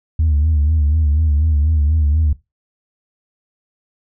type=tone with vibrato; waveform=sine; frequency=76.1 Hz; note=D#2; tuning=38 cents flat; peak=-10 dBFS; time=0.19-2.33 s; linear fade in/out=5 ms; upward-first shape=sine; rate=4.1 Hz; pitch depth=89 cents each way; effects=noise-tail reverb RT60 0.2 s tail -19 dB re dry + tanh soft clip ceiling -9 dBFS